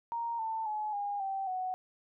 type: tone with pitch steps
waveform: sine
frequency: 932.3 / 890.7 / 851 / 813 / 776.8 / 742.1 Hz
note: A#5 / A5 / G#5 / G#5 / G5 / F#5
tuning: 0 / +21 / +42 / -37 / -16 / +5 cents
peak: -32 dBFS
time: 0.12-1.74 s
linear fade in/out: 0 ms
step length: 270 ms
effects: none